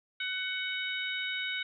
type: harmonic tone with a mistuned harmonic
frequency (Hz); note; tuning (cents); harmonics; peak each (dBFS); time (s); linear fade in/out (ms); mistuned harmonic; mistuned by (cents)
749; F#5; +21; 2 / 3 / 4 / 5; -37 / -36 / -39 / -38; 0.2-1.63; 5; 3; -16
effects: none